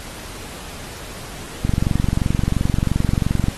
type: click train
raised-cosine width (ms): 5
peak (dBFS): -5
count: 43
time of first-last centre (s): 1.65-3.484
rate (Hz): 22.9
effects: pink hiss -35 dBFS RMS until 3.57 s + AAC 32 kbps